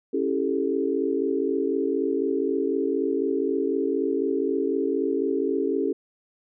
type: chord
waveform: sine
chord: A dominant seventh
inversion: first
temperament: just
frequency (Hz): 275 / 330 / 396 / 440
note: C#4 / E4 / G4 / A4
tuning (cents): -14 / +2 / +18 / 0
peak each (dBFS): -27 / -29 / -26 / -28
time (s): 0.13-5.93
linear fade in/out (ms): 10
effects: none